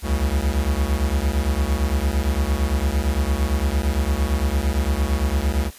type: beating tone pair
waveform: square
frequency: 65.41 / 74.21 Hz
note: C2 / D2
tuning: 0 / +19 cents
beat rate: 8.8 Hz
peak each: -22 dBFS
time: 0.02-5.71 s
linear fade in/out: 50 ms
effects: white hiss -44 dBFS RMS until 5.78 s + resampled to 32000 Hz